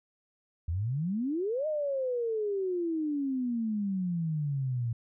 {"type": "exponential two-way sweep", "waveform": "sine", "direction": "up then down", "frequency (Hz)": [77.78, 628, 114.1], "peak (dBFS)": -28, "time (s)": [0.68, 4.93], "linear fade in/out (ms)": 5, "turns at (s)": 1.67, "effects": []}